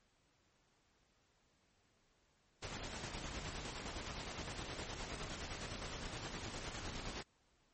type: noise with tremolo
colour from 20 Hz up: pink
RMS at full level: -44 dBFS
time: 2.62-7.23 s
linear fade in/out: 10 ms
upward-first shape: square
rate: 9.7 Hz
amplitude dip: 35%
effects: pink hiss -75 dBFS RMS until 7.73 s + MP3 32 kbps